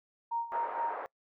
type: tone with tremolo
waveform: sine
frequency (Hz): 931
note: A#5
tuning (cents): -2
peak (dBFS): -29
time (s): 0.31-0.95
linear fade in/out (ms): 10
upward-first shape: sine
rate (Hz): 4.3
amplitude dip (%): 80
type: band-pass noise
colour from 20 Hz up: pink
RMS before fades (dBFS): -40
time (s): 0.52-1.06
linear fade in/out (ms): 0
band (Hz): 510 to 1400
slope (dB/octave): 24
effects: noise-tail reverb RT60 0.1 s tail -24 dB re dry